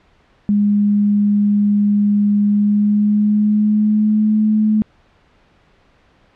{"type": "tone with pitch glide", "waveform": "sine", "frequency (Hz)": [205.5, 214.6], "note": ["G#3", "A3"], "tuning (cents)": [-18, -43], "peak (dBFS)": -11, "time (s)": [0.49, 4.82], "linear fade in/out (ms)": 0, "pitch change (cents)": 75, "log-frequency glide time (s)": [2.45, 4.38], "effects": ["pink hiss -54 dBFS RMS until 6.35 s", "low-pass 3000 Hz 12 dB/octave"]}